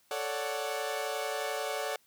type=chord; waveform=sawtooth; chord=D major seventh; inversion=second; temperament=equal with one note detuned; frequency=440 / 556 / 587.3 / 740 Hz; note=A4 / C#5 / D5 / F#5; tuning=0 / +5 / 0 / 0 cents; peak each=-34 dBFS; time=0.11-1.96 s; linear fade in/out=2 ms; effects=white hiss -67 dBFS RMS until 2.06 s